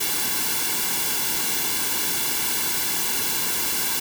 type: noise with comb filter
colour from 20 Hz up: white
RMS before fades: -24 dBFS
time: 0-4 s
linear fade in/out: 10 ms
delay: 1.6 ms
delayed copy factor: -0.7
effects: none